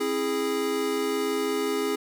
square chord, C augmented, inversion none, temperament equal with one note detuned, 268.1 / 329.6 / 415.3 Hz, C4 / E4 / G#4, +42 / 0 / 0 cents, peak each -32 / -33 / -27 dBFS, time 0-1.96 s, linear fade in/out 10 ms, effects none

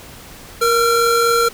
square tone pair together, 469 / 1363 Hz, A#4 / F6, +11 / -43 cents, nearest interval octave + tritone, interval 1846 cents, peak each -16 dBFS, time 0.61-1.49 s, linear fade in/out 10 ms, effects pink hiss -38 dBFS RMS until 1.53 s

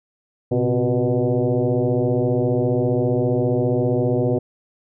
sine tone with frequency modulation, 116.54 Hz, A#2, in tune, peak -16 dBFS, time 0.51-4.39 s, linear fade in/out 10 ms, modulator 124 Hz, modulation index 3.9, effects none

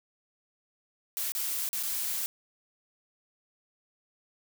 blue noise with dropouts, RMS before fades -32 dBFS, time 1.17-2.26 s, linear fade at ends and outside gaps 0 ms, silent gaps 1.32-1.35 / 1.689-1.73 / 1.828-1.834 s, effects none

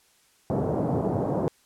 pink band-pass noise, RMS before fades -26 dBFS, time 0.5-1.48 s, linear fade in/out 0 ms, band 110 to 770 Hz, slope 24 dB/octave, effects white hiss -62 dBFS RMS until 1.65 s + low-pass 11000 Hz 12 dB/octave

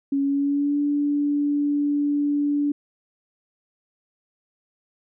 sine tone with pitch glide, 277.7 to 289.7 Hz, C#4 to D4, +3 to -24 cents, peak -19 dBFS, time 0.12-2.72 s, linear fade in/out 5 ms, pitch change +73 cents, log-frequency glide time 0.22-0.79 s, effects none

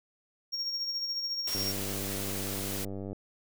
triangle tone with tremolo, 5560 Hz, F8, 9 cents flat, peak -28 dBFS, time 0.52-1.73 s, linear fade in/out 20 ms, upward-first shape sine, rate 14 Hz, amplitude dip 45%
white noise, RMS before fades -37 dBFS, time 1.47-2.85 s, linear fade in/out 5 ms
click train, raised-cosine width 2 ms, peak -26 dBFS, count 156, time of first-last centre 1.55-3.13 s, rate 98.1 Hz
effects none

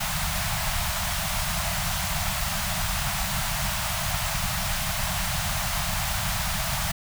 pink band-stop noise, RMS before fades -27 dBFS, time 0-6.92 s, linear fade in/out 10 ms, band 200 to 610 Hz, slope 96 dB/octave, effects none

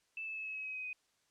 sine tone with pitch steps, 2637 / 2617 / 2598 / 2578 / 2559 / 2540 / 2521 / 2502 Hz, E7 / E7 / E7 / E7 / D#7 / D#7 / D#7 / D#7, 0 / -13 / -26 / -39 / +48 / +35 / +22 / +9 cents, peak -39 dBFS, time 0.17-0.93 s, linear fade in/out 2 ms, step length 95 ms, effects white hiss -75 dBFS RMS until 1.3 s + low-pass 8000 Hz 12 dB/octave

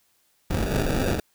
pink noise with sample-and-hold, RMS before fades -24 dBFS, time 0.5-1.2 s, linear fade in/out 5 ms, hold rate 1050 Hz, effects white hiss -66 dBFS RMS until 1.34 s

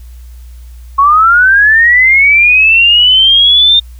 sine linear sweep, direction up, 1085 to 3641 Hz, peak -3 dBFS, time 0.98-3.8 s, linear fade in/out 10 ms, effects added 60 Hz sine -28 dBFS peak until 3.99 s + white hiss -48 dBFS RMS until 3.99 s

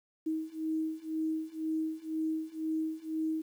sine beating tone pair, 315.8 / 317.8 Hz, D#4 / D#4, +26 / +37 cents, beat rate 2 Hz, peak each -35 / -34 dBFS, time 0.26-3.42 s, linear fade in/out 10 ms, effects 10-bit

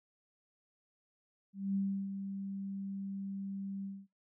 sine tone with ADSR envelope, 196 Hz, G3, in tune, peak -30 dBFS, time 1.53-4.07 s, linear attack 220 ms, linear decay 330 ms, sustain -8 dB, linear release 230 ms, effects noise-tail reverb RT60 0.2 s tail -21 dB re dry

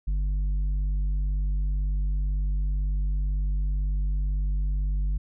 triangle tone with tanh clipping, 49 Hz, G1, in tune, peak -24 dBFS, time 0.07-5.18 s, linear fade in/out 10 ms, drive 10 dB, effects none

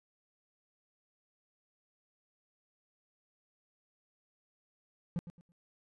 triangle tone with echo, 172.2 Hz, F3, 24 cents flat, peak -29 dBFS, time 5.16-5.19 s, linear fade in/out 0 ms, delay 110 ms, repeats 3, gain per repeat -12 dB, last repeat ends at 5.52 s, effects resampled to 24000 Hz

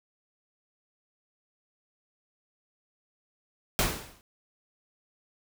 pink noise with exponential decay, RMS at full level -22 dBFS, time 3.79-4.21 s, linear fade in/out 0 ms, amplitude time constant 91 ms, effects none

